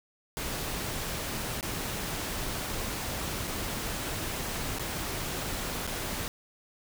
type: noise with dropouts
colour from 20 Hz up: pink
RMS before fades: -34 dBFS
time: 0.37-6.28 s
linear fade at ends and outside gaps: 0 ms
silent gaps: 1.609-1.628 / 3.472-3.476 / 4.786-4.795 / 5.868-5.875 s
effects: none